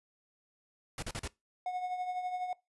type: noise bursts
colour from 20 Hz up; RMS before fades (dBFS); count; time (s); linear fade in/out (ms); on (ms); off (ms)
pink; -38; 4; 0.98-1.277; 2; 45; 39
type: tone with tremolo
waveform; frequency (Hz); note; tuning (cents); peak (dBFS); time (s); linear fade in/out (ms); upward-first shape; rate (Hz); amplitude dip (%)
triangle; 729; F#5; -26; -29; 1.66-2.53; 2; triangle; 12; 60
effects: noise-tail reverb RT60 0.2 s tail -21 dB re dry + resampled to 24000 Hz